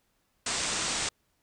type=low-pass noise; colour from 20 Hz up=white; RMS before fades=-31 dBFS; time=0.46-1.09 s; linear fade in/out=5 ms; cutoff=8800 Hz; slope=96 dB/octave; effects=pink hiss -73 dBFS RMS until 1.42 s